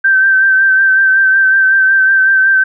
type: tone with vibrato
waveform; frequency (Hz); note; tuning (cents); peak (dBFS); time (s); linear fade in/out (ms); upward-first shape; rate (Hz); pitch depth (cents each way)
sine; 1556; G6; -13; -6; 0.04-2.64; 10; sine; 5.4; 28
effects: none